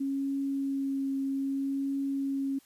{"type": "tone with vibrato", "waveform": "sine", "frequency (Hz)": 273.6, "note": "C#4", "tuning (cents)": -23, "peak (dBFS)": -28, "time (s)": [0, 2.59], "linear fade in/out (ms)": 10, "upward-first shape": "triangle", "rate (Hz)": 0.63, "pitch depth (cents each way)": 14, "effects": ["white hiss -62 dBFS RMS until 2.65 s", "resampled to 32000 Hz"]}